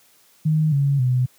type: tone with pitch steps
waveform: sine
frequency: 155.56 / 140.2 / 126.35 Hz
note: D#3 / C#3 / B2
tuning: 0 / +20 / +40 cents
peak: -15 dBFS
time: 0.45-1.26 s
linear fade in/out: 10 ms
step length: 270 ms
effects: white hiss -56 dBFS RMS until 1.38 s + high-pass 80 Hz 12 dB/octave